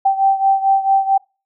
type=beating tone pair; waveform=sine; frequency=778 / 782.5 Hz; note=G5 / G5; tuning=-13 / -3 cents; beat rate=4.5 Hz; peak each=-13 / -17 dBFS; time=0.05-1.18 s; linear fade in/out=10 ms; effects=noise-tail reverb RT60 0.3 s tail -25 dB re dry